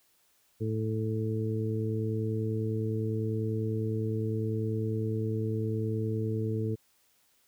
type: harmonic tone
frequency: 109.9 Hz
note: A2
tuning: 2 cents flat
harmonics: 1 / 2 / 3 / 4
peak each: -30 / -36 / -37 / -35 dBFS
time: 0.6-6.76 s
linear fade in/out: 20 ms
effects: white hiss -68 dBFS RMS until 7.47 s